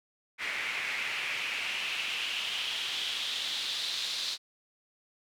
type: noise with band-pass filter sweep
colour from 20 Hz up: pink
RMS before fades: -34 dBFS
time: 0.38-4.38 s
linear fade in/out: 50 ms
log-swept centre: 2100 to 4100 Hz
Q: 3.6
effects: none